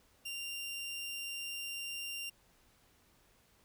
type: tone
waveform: sawtooth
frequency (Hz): 2782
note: F7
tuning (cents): -7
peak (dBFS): -36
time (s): 0.25-2.3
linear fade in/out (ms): 10
effects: pink hiss -68 dBFS RMS until 3.64 s